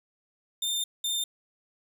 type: tone bursts at uneven times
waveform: sawtooth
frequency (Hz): 3608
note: A7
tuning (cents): +43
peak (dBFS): -24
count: 2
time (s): 0.62-0.84 / 1.04-1.24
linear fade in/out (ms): 5
effects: none